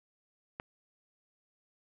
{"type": "click", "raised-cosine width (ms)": 0.5, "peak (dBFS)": -23, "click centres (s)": 0.599, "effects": []}